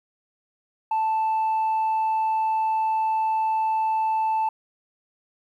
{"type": "tone", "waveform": "sine", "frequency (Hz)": 880, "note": "A5", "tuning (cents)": 0, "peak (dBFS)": -18, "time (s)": [0.91, 4.49], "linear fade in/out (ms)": 5, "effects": ["tanh soft clip ceiling -19 dBFS", "10-bit"]}